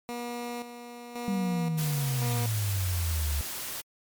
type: tone with tremolo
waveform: 15% pulse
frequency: 240 Hz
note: B3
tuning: 49 cents flat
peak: -27 dBFS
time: 0.09-2.46 s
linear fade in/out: 0 ms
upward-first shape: square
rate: 0.94 Hz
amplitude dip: 60%
type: exponential sweep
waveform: sine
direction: down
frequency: 201 to 70.5 Hz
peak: -26 dBFS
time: 1.28-3.41 s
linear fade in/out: 0 ms
type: noise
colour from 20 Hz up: white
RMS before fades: -36 dBFS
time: 1.77-3.82 s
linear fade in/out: 20 ms
effects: MP3 96 kbps